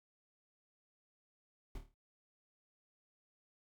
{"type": "noise with echo", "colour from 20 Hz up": "brown", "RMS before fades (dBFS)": -43, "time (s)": [1.75, 1.78], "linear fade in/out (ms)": 2, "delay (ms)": 27, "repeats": 6, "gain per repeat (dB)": -6, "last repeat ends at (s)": 1.942, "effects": []}